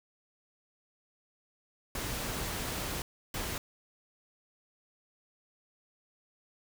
pink noise bursts at uneven times, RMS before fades -36 dBFS, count 2, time 1.95-3.02 / 3.34-3.58 s, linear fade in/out 2 ms, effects none

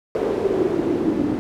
pink noise with band-pass filter sweep, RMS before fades -21 dBFS, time 0.15-1.39 s, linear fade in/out 0 ms, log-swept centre 440 to 280 Hz, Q 5.2, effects none

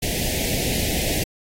pink band-stop noise, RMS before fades -24 dBFS, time 0.02-1.24 s, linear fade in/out 10 ms, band 760 to 1900 Hz, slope 48 dB/octave, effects AAC 48 kbps

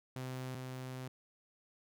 sawtooth tone pair in turn, 128.9 / 128.9 Hz, C3 / C3, -26 / -26 cents, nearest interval unison, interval 0 cents, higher neither, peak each -36 / -38 dBFS, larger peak first, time 0.16-0.55 / 0.55-1.08 s, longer second, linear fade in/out 2 ms, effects none

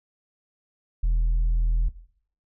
sine tone, 41 Hz, E1, 9 cents flat, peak -16 dBFS, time 1.03-1.89 s, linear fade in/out 10 ms, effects noise-tail reverb RT60 0.6 s tail -17 dB re dry + tanh soft clip ceiling -18 dBFS

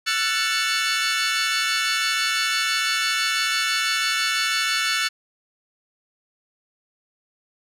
20% pulse chord, F# minor seventh, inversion third, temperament equal with one note detuned, 1341.6 / 1480 / 1760 / 2217 Hz, E6 / F#6 / A6 / C#7, +30 / 0 / 0 / 0 cents, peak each -21 dBFS, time 0.06-5.09 s, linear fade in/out 20 ms, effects low-pass 10000 Hz 12 dB/octave

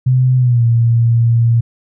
sine tone with pitch glide, 127.9 to 116.61 Hz, C3 to A#2, -39 to +1 cents, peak -8 dBFS, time 0.06-1.61 s, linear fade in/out 10 ms, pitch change -160 cents, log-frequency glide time 0.37-0.64 s, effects none

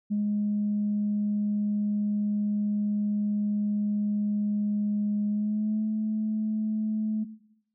sine tone with pitch glide, 207.7 to 215.9 Hz, G#3 to A3, 0 to -33 cents, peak -23 dBFS, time 0.1-7.25 s, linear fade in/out 20 ms, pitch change +67 cents, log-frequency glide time 5.28-5.82 s, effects noise-tail reverb RT60 0.8 s tail -17 dB re dry + tanh soft clip ceiling -19 dBFS

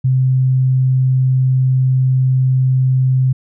sine tone, 130 Hz, C3, 11 cents flat, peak -10 dBFS, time 0.04-3.33 s, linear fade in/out 10 ms, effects none

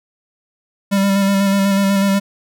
square tone with vibrato, 197.1 Hz, G3, 10 cents sharp, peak -13 dBFS, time 0.91-2.2 s, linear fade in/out 20 ms, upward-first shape square, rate 8.1 Hz, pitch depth 19 cents each way, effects none

